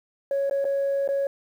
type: tone with dropouts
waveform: sine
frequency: 554.4 Hz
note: C#5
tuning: in tune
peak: -20 dBFS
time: 0.31-1.27 s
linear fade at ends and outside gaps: 2 ms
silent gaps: 0.497-0.51 / 0.644-0.651 / 1.077-1.088 s
effects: tanh soft clip ceiling -19 dBFS + 9-bit